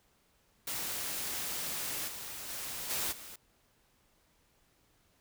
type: noise with level steps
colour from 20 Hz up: white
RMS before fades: -37 / -43 / -40 / -34 / -48 dBFS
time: 0.67-3.36 s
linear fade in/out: 5 ms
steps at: 2.07 / 2.48 / 2.89 / 3.11 s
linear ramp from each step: 20 ms
effects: pink hiss -70 dBFS RMS until 5.2 s